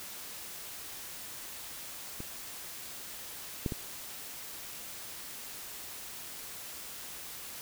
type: clicks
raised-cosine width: 3 ms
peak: -27 / -17 / -22 dBFS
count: 3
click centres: 2.204 / 3.662 / 3.722 s
effects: white hiss -44 dBFS RMS until 7.61 s